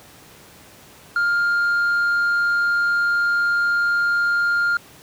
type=tone with tanh clipping; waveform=triangle; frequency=1404 Hz; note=F6; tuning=9 cents sharp; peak=-17 dBFS; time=1.16-4.77 s; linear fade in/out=2 ms; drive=7 dB; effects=pink hiss -46 dBFS RMS until 5.02 s + high-pass 80 Hz 12 dB/octave